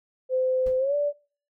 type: tone with pitch glide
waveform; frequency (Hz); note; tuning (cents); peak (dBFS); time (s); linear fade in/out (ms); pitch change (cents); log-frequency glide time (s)
sine; 515 to 581.4; C5 to D5; -28 to -18; -21; 0.29-1.13; 50; +210; 0.78-0.95
type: noise with exponential decay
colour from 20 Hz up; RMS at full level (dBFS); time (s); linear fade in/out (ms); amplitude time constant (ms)
brown; -32; 0.66-0.82; 5; 33
effects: noise-tail reverb RT60 0.4 s tail -19 dB re dry